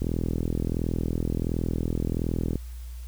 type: click train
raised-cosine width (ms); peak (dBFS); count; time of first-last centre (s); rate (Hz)
3; -14; 106; 0.02-2.556; 41.4
effects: added 60 Hz sine -35 dBFS peak until 3.07 s + white hiss -54 dBFS RMS until 3.07 s